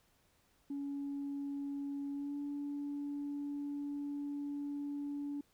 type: tone with pitch glide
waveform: sine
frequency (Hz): 281.6 to 286.9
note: C#4 to D4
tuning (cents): +27 to -40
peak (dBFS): -36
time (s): 0.7-5.41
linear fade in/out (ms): 5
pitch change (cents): +33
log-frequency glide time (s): 2.12-2.36
effects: tanh soft clip ceiling -34 dBFS + pink hiss -72 dBFS RMS until 5.53 s